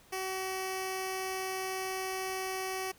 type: tone with notch filter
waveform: 10% pulse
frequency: 378 Hz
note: F#4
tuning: 37 cents sharp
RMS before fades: -36 dBFS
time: 0.12-2.92 s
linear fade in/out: 10 ms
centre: 1400 Hz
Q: 1.9
effects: pink hiss -60 dBFS RMS until 2.98 s